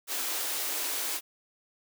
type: high-pass noise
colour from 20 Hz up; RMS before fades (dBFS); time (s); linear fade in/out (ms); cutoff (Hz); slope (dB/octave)
white; -32; 0.07-1.21; 50; 270; 96
effects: none